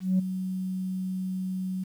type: tone with ADSR envelope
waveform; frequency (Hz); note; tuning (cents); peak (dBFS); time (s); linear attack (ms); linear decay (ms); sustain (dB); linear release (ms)
sine; 186.5; F#3; +14; -17; 0-1.84; 190; 12; -11; 9
effects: tanh soft clip ceiling -17 dBFS + 9-bit